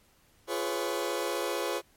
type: chord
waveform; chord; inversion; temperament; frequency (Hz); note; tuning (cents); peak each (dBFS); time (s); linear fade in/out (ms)
sawtooth; C# dominant seventh; first; just; 346.5 / 415.8 / 498.9 / 554.4; E#4 / G#4 / B4 / C#5; -14 / +2 / +17 / 0; -31; 0.47-1.82; 50
effects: pink hiss -64 dBFS RMS until 1.96 s + MP3 64 kbps